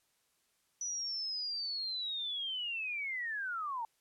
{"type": "linear sweep", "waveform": "sine", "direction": "down", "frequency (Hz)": [5940, 880], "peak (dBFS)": -35, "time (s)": [0.81, 3.85], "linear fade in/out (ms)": 2, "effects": ["white hiss -75 dBFS RMS until 4 s", "low-pass 12000 Hz 12 dB/octave"]}